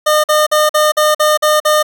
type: tone bursts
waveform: 25% pulse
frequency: 608 Hz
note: D#5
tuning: 40 cents flat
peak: -5 dBFS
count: 8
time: 0.06-1.829 s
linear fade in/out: 10 ms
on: 180 ms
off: 47 ms
effects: none